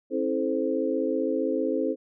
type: tone cluster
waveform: sine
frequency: 267.2 / 322.6 / 433.6 / 520 Hz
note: C4 / E4 / A4 / C5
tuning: +36 / -37 / -25 / -11 cents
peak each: -29 dBFS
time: 0.1-1.96 s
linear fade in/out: 50 ms
effects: none